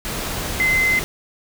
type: tone in noise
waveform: sine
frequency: 2060 Hz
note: C7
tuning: 28 cents flat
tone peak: -15 dBFS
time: 0.6-0.99 s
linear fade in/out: 0 ms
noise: pink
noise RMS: -26 dBFS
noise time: 0.05-1.04 s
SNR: +8 dB
effects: none